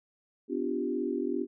sine chord, G dominant seventh, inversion first, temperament equal with one note detuned, 252.1 / 293.7 / 349.2 / 392 Hz, B3 / D4 / F4 / G4, +36 / 0 / 0 / 0 cents, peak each -34 dBFS, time 0.48-1.47 s, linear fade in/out 50 ms, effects none

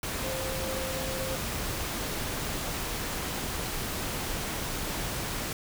sine tone in noise, 526 Hz, C5, 9 cents sharp, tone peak -35 dBFS, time 0.24-1.36 s, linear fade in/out 2 ms, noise pink, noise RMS -33 dBFS, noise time 0.03-5.53 s, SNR -5 dB, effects none

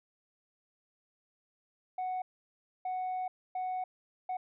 sine tone bursts at uneven times, 740 Hz, F#5, in tune, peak -30 dBFS, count 4, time 1.98-2.22 / 2.85-3.28 / 3.55-3.84 / 4.29-4.37 s, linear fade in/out 5 ms, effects tanh soft clip ceiling -31 dBFS

